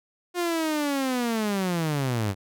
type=linear sweep; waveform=sawtooth; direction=down; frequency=357.4 to 93.5 Hz; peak=-20 dBFS; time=0.34-2.35 s; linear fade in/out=50 ms; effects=none